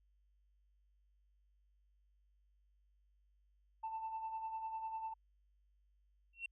sine tone with tremolo, 888 Hz, A5, 16 cents sharp, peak -37 dBFS, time 3.83-5.14 s, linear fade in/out 10 ms, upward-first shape sine, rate 10 Hz, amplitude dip 55%
sine tone with exponential growth, 2725 Hz, F7, 43 cents flat, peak -35 dBFS, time 6.33-6.46 s, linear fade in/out 5 ms, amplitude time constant 28 ms
effects tanh soft clip ceiling -36 dBFS + added 50 Hz sine -70 dBFS peak until 6.51 s

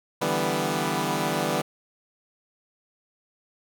10% pulse chord, E minor seventh, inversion third, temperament equal, 146.83 / 164.81 / 196 / 246.9 Hz, D3 / E3 / G3 / B3, 0 / 0 / 0 / 0 cents, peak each -22 / -21 / -21 / -21 dBFS, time 0.21-1.62 s, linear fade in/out 10 ms, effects none

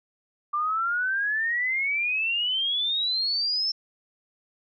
sine exponential sweep, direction up, 1174.7 to 5370 Hz, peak -23 dBFS, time 0.53-3.72 s, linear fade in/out 10 ms, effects none

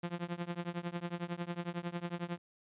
sawtooth tone with tremolo, 173.4 Hz, F3, 12 cents flat, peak -29 dBFS, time 0.03-2.38 s, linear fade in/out 5 ms, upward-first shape triangle, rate 11 Hz, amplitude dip 100%, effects resampled to 8000 Hz

